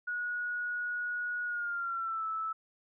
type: tone with pitch glide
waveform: sine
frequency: 1455 to 1311.3 Hz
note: F#6 to E6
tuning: -29 to -9 cents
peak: -32 dBFS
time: 0.07-2.53 s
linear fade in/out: 10 ms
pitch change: -180 cents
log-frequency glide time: 1.45-2.25 s
effects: none